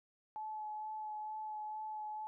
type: tone with vibrato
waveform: sine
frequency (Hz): 858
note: A5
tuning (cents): -44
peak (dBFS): -40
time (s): 0.36-2.27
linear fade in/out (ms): 0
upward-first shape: sine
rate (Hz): 2.2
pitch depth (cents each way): 14
effects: none